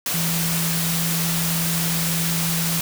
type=tone in noise; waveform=sine; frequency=166.6 Hz; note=E3; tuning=19 cents sharp; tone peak=-23 dBFS; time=0.14-2.8 s; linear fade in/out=2 ms; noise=white; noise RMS=-24 dBFS; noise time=0.06-2.81 s; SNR=-2 dB; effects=none